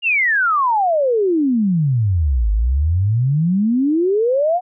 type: exponential two-way sweep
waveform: sine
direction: down then up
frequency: 2874 to 50 to 742 Hz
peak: -13 dBFS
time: 0.02-4.61 s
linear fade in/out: 50 ms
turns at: 2.51 s
effects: none